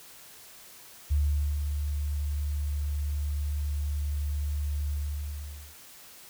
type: tone with ADSR envelope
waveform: sine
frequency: 73 Hz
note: D2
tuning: 10 cents flat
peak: -21 dBFS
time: 1.1-5.76 s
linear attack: 19 ms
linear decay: 470 ms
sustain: -6 dB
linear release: 850 ms
effects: white hiss -50 dBFS RMS until 6.29 s